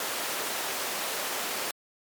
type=high-pass noise; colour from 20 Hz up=pink; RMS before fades=-32 dBFS; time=0-1.71 s; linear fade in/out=2 ms; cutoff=470 Hz; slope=12 dB/octave; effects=MP3 96 kbps